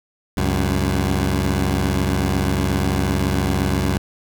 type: tone pair together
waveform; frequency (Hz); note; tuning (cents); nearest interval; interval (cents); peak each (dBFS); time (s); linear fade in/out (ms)
15% pulse; 68.66 / 94.2; C#2 / F#2; -16 / +32; perfect fourth; 548; -14; 0.37-3.98; 5
effects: none